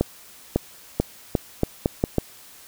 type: accelerating click train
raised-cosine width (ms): 2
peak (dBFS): -5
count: 8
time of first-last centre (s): 0.01-2.183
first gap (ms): 550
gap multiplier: 0.8
effects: white hiss -47 dBFS RMS until 2.67 s